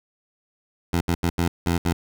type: tone bursts at uneven times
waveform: 15% pulse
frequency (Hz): 85.8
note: F2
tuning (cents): -30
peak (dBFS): -13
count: 6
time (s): 0.93-1.01 / 1.08-1.15 / 1.23-1.3 / 1.38-1.48 / 1.66-1.78 / 1.85-1.93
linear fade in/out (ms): 5
effects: none